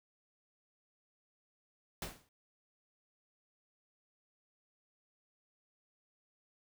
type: noise with exponential decay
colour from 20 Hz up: pink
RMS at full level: -38 dBFS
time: 2.02-2.29 s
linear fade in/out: 2 ms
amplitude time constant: 57 ms
effects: none